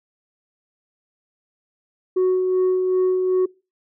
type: tone with tremolo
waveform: sine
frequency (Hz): 370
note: F#4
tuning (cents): 0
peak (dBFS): -12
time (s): 2.16-3.46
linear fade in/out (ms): 10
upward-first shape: sine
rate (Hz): 2.6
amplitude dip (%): 40
effects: noise-tail reverb RT60 0.3 s tail -25 dB re dry + tanh soft clip ceiling -14 dBFS